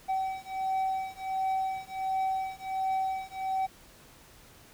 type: beating tone pair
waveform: triangle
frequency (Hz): 763 / 764.4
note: G5 / G5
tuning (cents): -47 / -44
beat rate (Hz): 1.4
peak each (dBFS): -30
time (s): 0.08-3.67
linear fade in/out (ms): 20
effects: pink hiss -55 dBFS RMS until 4.73 s